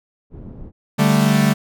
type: low-pass noise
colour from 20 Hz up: pink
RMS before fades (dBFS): -35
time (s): 0.3-0.72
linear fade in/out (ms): 50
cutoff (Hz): 310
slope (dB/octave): 12
type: chord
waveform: 45% pulse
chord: D suspended fourth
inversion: none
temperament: equal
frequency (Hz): 146.83 / 196 / 220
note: D3 / G3 / A3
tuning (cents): 0 / 0 / 0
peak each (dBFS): -17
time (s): 0.98-1.54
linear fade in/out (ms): 20
effects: none